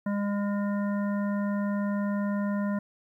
harmonic tone, 203 Hz, G#3, 39 cents flat, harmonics 1 / 3 / 5 / 7 / 9, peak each -26 / -36 / -40 / -43 / -45 dBFS, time 0.06-2.79 s, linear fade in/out 5 ms, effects 11-bit

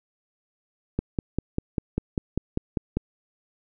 click train, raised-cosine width 3 ms, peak -11 dBFS, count 11, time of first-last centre 0.99-2.97 s, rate 5.05 Hz, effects none

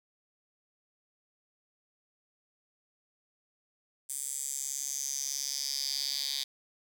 10% pulse tone with high-pass filter sweep, 138.4 Hz, C#3, 2 cents flat, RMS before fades -35 dBFS, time 4.09-6.44 s, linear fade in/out 10 ms, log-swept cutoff 8500 to 4100 Hz, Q 4.8, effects none

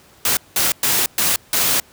white noise bursts at uneven times, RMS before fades -17 dBFS, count 5, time 0.25-0.37 / 0.56-0.72 / 0.83-1.06 / 1.18-1.36 / 1.53-1.8 s, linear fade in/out 2 ms, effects pink hiss -49 dBFS RMS until 1.92 s + high-pass 60 Hz 12 dB/octave

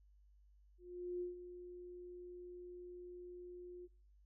sine tone with ADSR envelope, 355.9 Hz, F4, 33 cents sharp, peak -38 dBFS, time 0.78-3.88 s, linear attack 430 ms, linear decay 140 ms, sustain -11 dB, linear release 34 ms, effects noise-tail reverb RT60 0.5 s tail -25 dB re dry + added 50 Hz sine -64 dBFS peak until 4.25 s

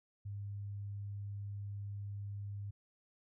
sine tone, 101.1 Hz, G#2, 46 cents flat, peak -40 dBFS, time 0.25-2.71 s, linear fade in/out 10 ms, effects none

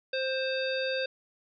harmonic tone with a mistuned harmonic, 525 Hz, C5, 6 cents sharp, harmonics 1 / 3 / 5 / 7 / 9, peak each -30 / -35 / -37 / -38 / -40 dBFS, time 0.13-1.06 s, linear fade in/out 5 ms, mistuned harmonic 9, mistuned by -25 cents, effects none

